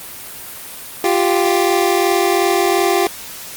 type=tone pair together; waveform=25% pulse; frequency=349.2 / 392 Hz; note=F4 / G4; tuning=0 / 0 cents; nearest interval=major second; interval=200 cents; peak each=-12 dBFS; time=1.04-3.07 s; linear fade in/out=2 ms; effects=white hiss -32 dBFS RMS until 3.56 s + Opus 32 kbps